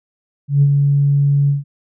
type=tone with ADSR envelope; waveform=sine; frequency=141.8 Hz; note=C#3; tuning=40 cents sharp; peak=-6 dBFS; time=0.48-1.64 s; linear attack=140 ms; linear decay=55 ms; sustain=-4 dB; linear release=150 ms; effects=tanh soft clip ceiling -3 dBFS